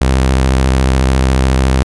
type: tone with vibrato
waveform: sawtooth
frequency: 65.41 Hz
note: C2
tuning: in tune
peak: -5 dBFS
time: 0.01-1.83 s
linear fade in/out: 0 ms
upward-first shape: sine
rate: 14 Hz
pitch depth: 53 cents each way
effects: resampled to 24000 Hz